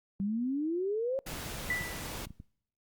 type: exponential sweep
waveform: sine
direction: up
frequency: 191.9 to 551 Hz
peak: -29 dBFS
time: 0.2-1.19 s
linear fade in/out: 0 ms
type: noise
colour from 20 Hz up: pink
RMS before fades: -40 dBFS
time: 1.26-2.26 s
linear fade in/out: 10 ms
type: clicks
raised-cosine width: 5 ms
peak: -33 dBFS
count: 10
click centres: 1.339 / 1.463 / 1.54 / 1.693 / 1.811 / 2.156 / 2.212 / 2.27 / 2.306 / 2.401 s
type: tone with exponential decay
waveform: sine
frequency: 1975.5 Hz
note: B6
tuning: in tune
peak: -27 dBFS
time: 1.7-2.16 s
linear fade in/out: 2 ms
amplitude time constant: 100 ms
effects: noise-tail reverb RT60 0.7 s tail -26 dB re dry + Opus 48 kbps